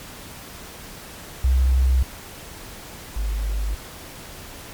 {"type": "tone pair in turn", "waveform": "sine", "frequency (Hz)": [64.4, 51.11], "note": ["C2", "G#1"], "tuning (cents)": [-27, -27], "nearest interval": "major third", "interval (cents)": 400, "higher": "first", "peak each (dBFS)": [-14, -21], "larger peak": "first", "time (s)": [[1.44, 2.03], [3.16, 3.75]], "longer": "neither", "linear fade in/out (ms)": 5, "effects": ["pink hiss -39 dBFS RMS until 4.73 s", "MP3 96 kbps"]}